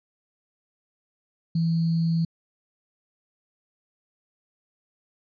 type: tone with sample-and-hold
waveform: sine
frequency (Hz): 165.1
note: E3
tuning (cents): +3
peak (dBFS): -20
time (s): 1.55-2.25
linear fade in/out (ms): 5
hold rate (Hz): 4410
effects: resampled to 11025 Hz